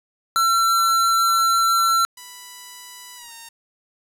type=tone; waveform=square; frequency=1351 Hz; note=E6; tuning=42 cents sharp; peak=-16 dBFS; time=0.36-2.05 s; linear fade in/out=0 ms
type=tone with pitch glide; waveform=5% pulse; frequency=987.8 to 921.6 Hz; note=B5 to A#5; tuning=0 to -20 cents; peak=-26 dBFS; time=2.17-3.49 s; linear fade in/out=5 ms; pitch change=-120 cents; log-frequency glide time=3.16-3.32 s
effects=resampled to 32000 Hz + 9-bit